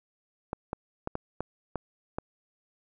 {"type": "clicks", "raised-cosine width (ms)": 1, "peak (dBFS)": -17, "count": 7, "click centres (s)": [0.531, 0.731, 1.074, 1.154, 1.406, 1.757, 2.185], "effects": []}